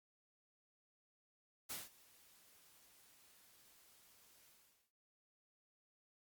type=noise with ADSR envelope; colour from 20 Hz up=white; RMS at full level=-44 dBFS; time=1.69-4.92 s; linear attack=19 ms; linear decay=180 ms; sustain=-23 dB; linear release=440 ms; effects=Opus 48 kbps

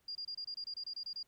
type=tone bursts; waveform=sine; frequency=4814 Hz; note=D8; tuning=42 cents sharp; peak=-39 dBFS; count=12; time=0.08-1.23 s; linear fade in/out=5 ms; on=72 ms; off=26 ms; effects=pink hiss -75 dBFS RMS until 1.27 s

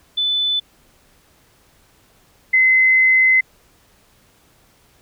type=tone pair in turn; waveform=sine; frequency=3500 / 2049 Hz; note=A7 / C7; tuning=-10 / -37 cents; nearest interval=major sixth; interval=927 cents; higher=first; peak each=-16 / -10 dBFS; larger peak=second; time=0.17-0.6 / 2.53-3.41 s; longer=second; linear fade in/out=10 ms; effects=pink hiss -55 dBFS RMS until 5.01 s

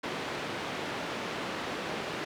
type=band-pass noise; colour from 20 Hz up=pink; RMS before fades=-36 dBFS; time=0.03-2.25 s; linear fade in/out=10 ms; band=220 to 3300 Hz; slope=12 dB/octave; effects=none

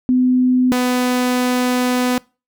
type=tone pair in turn; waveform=sine / sawtooth; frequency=252.9 / 249.6 Hz; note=B3 / B3; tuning=+41 / +19 cents; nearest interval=unison; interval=22 cents; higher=first; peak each=-11 dBFS; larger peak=neither; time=0.09-0.72 / 0.72-2.18 s; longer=second; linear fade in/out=0 ms; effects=noise-tail reverb RT60 0.3 s tail -24 dB re dry

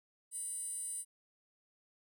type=tone with high-pass filter; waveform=15% pulse; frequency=988 Hz; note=B5; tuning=in tune; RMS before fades=-41 dBFS; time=0.31-1.05 s; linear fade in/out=50 ms; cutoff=9000 Hz; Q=9.8; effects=none

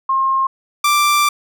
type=tone pair in turn; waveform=sine / sawtooth; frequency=1068 / 1177.1 Hz; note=C6 / D6; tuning=+35 / +4 cents; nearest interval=major second; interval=169 cents; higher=second; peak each=-13 / -8 dBFS; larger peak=second; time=0.09-0.47 / 0.84-1.29 s; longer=second; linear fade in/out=5 ms; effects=none

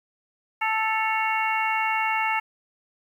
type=harmonic tone with a mistuned harmonic; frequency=440 Hz; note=A4; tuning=in tune; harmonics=2 / 3 / 4 / 5 / 6; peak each=-25 / -30 / -32 / -27 / -31 dBFS; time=0.61-2.4 s; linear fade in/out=10 ms; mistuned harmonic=6; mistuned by=+77 cents; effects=9-bit

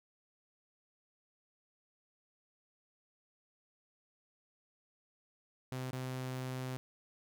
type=tone with dropouts; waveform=sawtooth; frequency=128.9 Hz; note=C3; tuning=26 cents flat; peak=-34 dBFS; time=5.72-6.77 s; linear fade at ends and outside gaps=0 ms; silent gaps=5.909-5.931 s; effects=none

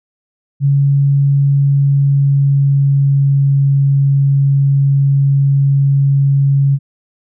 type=tone with pitch glide; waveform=sine; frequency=140 to 138.79 Hz; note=C#3 to C#3; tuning=+18 to +2 cents; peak=-8 dBFS; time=0.6-6.79 s; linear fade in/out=50 ms; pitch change=-16 cents; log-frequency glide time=1.57-3.63 s; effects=none

